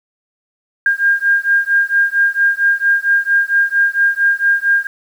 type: beating tone pair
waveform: sine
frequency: 1607 / 1611.4 Hz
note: G6 / G6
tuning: +43 / +47 cents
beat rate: 4.4 Hz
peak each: -14 dBFS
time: 0.86-4.87 s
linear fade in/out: 2 ms
effects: 7-bit